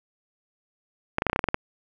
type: clicks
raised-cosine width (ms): 0.5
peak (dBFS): -7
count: 10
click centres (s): 1.184 / 1.221 / 1.267 / 1.298 / 1.331 / 1.361 / 1.392 / 1.441 / 1.487 / 1.544
effects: none